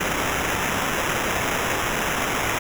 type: noise with sample-and-hold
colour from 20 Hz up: blue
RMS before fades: -24 dBFS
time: 0-2.59 s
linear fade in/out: 10 ms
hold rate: 4410 Hz
effects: none